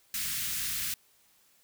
white band-stop noise, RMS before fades -33 dBFS, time 0.14-0.94 s, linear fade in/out 2 ms, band 220 to 1500 Hz, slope 24 dB/octave, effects white hiss -65 dBFS RMS until 1.63 s

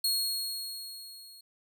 sawtooth tone with level ramp, 4304 Hz, C8, 48 cents sharp, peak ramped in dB -22 to -47 dBFS, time 0.04-1.41 s, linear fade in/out 5 ms, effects none

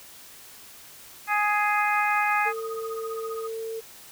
harmonic tone, 416.6 Hz, G#4, 5 cents sharp, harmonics 2 / 3 / 4 / 5 / 6, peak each -25 / -27 / -28 / -29 / -30 dBFS, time 1.27-2.53 s, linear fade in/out 50 ms
sine tone with tremolo, 1244.5 Hz, D#6, in tune, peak -32 dBFS, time 1.77-3.48 s, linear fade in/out 10 ms, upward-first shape triangle, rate 15 Hz, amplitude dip 100%
sine tone, 450 Hz, A4, 39 cents sharp, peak -30 dBFS, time 2.45-3.81 s, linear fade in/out 20 ms
effects white hiss -47 dBFS RMS until 4.11 s

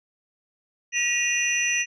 sine tone cluster, 1921 / 2471 / 2772 / 5930 Hz, B6 / D#7 / F7 / F#8, -48 / -13 / -14 / +3 cents, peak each -26 dBFS, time 0.92-1.86 s, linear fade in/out 50 ms, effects tanh soft clip ceiling -13 dBFS

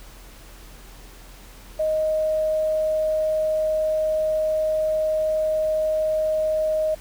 sine tone with quantisation, 624 Hz, D#5, 5 cents sharp, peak -19 dBFS, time 1.79-6.95 s, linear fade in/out 10 ms, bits 8, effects added 42 Hz sine -43 dBFS peak until 7 s + pink hiss -47 dBFS RMS until 7 s

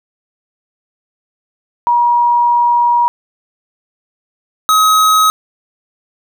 sine / square tone pair in turn, 956 / 1270.6 Hz, A#5 / D#6, +43 / +36 cents, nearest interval perfect fourth, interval 493 cents, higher second, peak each -8 dBFS, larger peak neither, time 1.87-3.08 / 4.69-5.3 s, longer first, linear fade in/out 0 ms, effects none

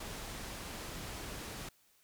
pink low-pass noise, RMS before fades -44 dBFS, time 0-1.69 s, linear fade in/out 5 ms, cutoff 12000 Hz, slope 12 dB/octave, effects white hiss -69 dBFS RMS until 2.03 s

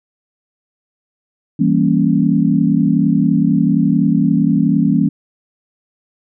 sine chord, E diminished seventh, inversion none, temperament equal, 164.81 / 196 / 233.1 / 277.2 Hz, E3 / G3 / Bb3 / Db4, 0 / 0 / 0 / 0 cents, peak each -16 dBFS, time 1.59-5.09 s, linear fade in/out 10 ms, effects none

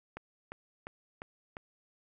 click train, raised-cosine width 0.5 ms, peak -26 dBFS, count 5, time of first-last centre 0.17-1.569 s, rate 2.86 Hz, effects none

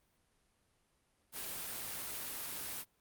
white noise, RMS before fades -42 dBFS, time 1.32-2.85 s, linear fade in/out 50 ms, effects pink hiss -75 dBFS RMS until 3 s + Opus 32 kbps

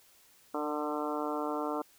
harmonic tone with a mistuned harmonic, 149.4 Hz, D3, 30 cents sharp, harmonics 2 / 3 / 4 / 5 / 6 / 7 / 8 / 9, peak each -36 / -38 / -39 / -40 / -41 / -41 / -42 / -43 dBFS, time 0.54-1.82 s, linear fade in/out 5 ms, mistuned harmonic 3, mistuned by +17 cents, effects white hiss -62 dBFS RMS until 1.98 s

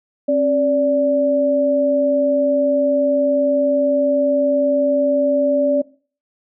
sine tone pair together, 269.2 / 580.4 Hz, C4 / D5, +49 / -21 cents, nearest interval octave + minor second, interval 1330 cents, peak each -19 / -14 dBFS, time 0.28-5.82 s, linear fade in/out 10 ms, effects noise-tail reverb RT60 0.4 s tail -19 dB re dry

